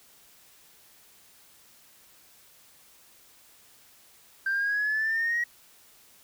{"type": "exponential sweep", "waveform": "sine", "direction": "up", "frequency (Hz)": [1568, 1912], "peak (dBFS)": -23, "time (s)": [4.46, 5.44], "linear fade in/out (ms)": 5, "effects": ["tanh soft clip ceiling -21 dBFS", "white hiss -57 dBFS RMS until 6.23 s"]}